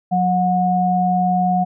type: tone pair together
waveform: sine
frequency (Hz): 181.9 / 727.6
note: F#3 / F#5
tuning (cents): -29 / -29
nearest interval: 2 octaves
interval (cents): 2400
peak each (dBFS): -18 / -16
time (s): 0.11-1.65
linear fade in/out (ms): 20
effects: none